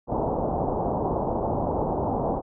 white low-pass noise, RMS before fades -26 dBFS, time 0.07-2.42 s, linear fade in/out 50 ms, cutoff 910 Hz, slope 48 dB/octave, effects none

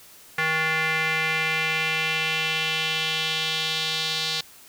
square tone with band-pass filter sweep, 158.7 Hz, D#3, 35 cents sharp, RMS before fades -25 dBFS, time 0.38-4.41 s, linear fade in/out 5 ms, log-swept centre 1900 to 4000 Hz, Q 2.9, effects white hiss -49 dBFS RMS until 4.68 s

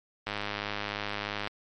click train, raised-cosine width 0.3 ms, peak -16 dBFS, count 125, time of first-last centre 0.27-1.474 s, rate 103 Hz, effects MP3 48 kbps

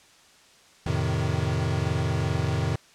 square chord, F dominant seventh, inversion none, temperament equal, 87.31 / 110 / 130.81 / 155.56 Hz, F2 / A2 / C3 / Eb3, 0 / 0 / 0 / 0 cents, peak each -30 dBFS, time 0.86-2.76 s, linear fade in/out 5 ms, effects white hiss -55 dBFS RMS until 2.94 s + low-pass 7000 Hz 12 dB/octave

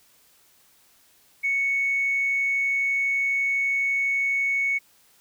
sine tone, 2217 Hz, C#7, in tune, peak -20 dBFS, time 1.43-4.79 s, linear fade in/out 20 ms, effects tanh soft clip ceiling -16 dBFS + white hiss -59 dBFS RMS until 5.2 s

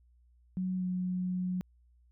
sine tone with pitch glide, 185 to 182.35 Hz, F#3 to F#3, 0 to -25 cents, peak -30 dBFS, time 0.57-1.61 s, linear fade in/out 0 ms, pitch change -25 cents, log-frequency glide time 0.77-0.84 s, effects added 60 Hz sine -61 dBFS peak until 2.11 s

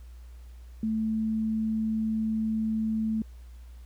sine tone, 220 Hz, A3, in tune, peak -25 dBFS, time 0.83-3.22 s, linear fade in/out 2 ms, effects added 60 Hz sine -43 dBFS peak until 3.85 s + pink hiss -63 dBFS RMS until 3.85 s

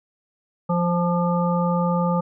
harmonic tone with a mistuned harmonic, 174.61 Hz, F3, in tune, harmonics 1 / 3 / 5 / 7, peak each -20 / -25 / -27 / -28 dBFS, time 0.69-2.21 s, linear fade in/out 10 ms, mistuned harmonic 7, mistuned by -24 cents, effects none

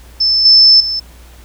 sine tone with level steps, 5274 Hz, E8, in tune, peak -9 / -3 / -15 dBFS, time 0.2-1 s, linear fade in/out 10 ms, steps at 0.45 / 0.8 s, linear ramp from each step 5 ms, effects added 60 Hz sine -37 dBFS peak until 1.44 s + pink hiss -44 dBFS RMS until 1.44 s

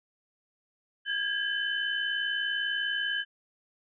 sine tone cluster, 1623 / 1683 / 3035 Hz, G#6 / G#6 / F#7, -40 / +23 / +43 cents, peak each -31 / -34 / -32 dBFS, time 1.05-3.25 s, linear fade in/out 50 ms, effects none

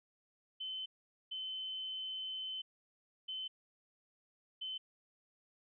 sine tone bursts at uneven times, 3058 Hz, G7, 44 cents flat, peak -39 dBFS, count 4, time 0.6-0.86 / 1.31-2.62 / 3.28-3.48 / 4.61-4.78 s, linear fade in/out 10 ms, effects none

